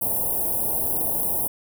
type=band-stop noise; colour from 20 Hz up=white; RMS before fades=-24 dBFS; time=0.01-1.48 s; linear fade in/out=10 ms; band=900 to 10000 Hz; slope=48 dB/octave; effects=none